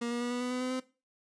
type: tone with pitch steps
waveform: 30% pulse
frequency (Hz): 236.5 / 239.4 / 242.3 / 245.3 / 248.3 / 251.3 / 254.4 / 257.5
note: A#3 / A#3 / B3 / B3 / B3 / B3 / C4 / C4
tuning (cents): +25 / +46 / -33 / -12 / +9 / +30 / -48 / -28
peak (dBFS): -29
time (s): 0.01-0.802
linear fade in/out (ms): 10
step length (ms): 99
effects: noise-tail reverb RT60 0.3 s tail -17 dB re dry + resampled to 22050 Hz